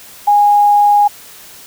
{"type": "tone", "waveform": "sine", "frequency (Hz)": 823, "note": "G#5", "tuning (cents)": -16, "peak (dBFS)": -6, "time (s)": [0.27, 1.08], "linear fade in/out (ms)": 10, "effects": ["white hiss -37 dBFS RMS until 1.66 s"]}